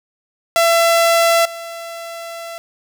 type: tone with level steps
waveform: sawtooth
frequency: 672 Hz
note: E5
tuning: 33 cents sharp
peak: -7 / -24 dBFS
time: 0.56-2.58 s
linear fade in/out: 0 ms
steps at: 1.45 s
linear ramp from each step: 5 ms
effects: none